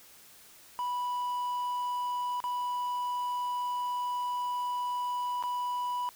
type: tone with dropouts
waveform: triangle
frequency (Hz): 984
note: B5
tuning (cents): -7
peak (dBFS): -28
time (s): 0.79-6.09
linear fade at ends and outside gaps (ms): 0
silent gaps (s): 2.403-2.44 / 5.426-5.437
effects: white hiss -55 dBFS RMS until 6.15 s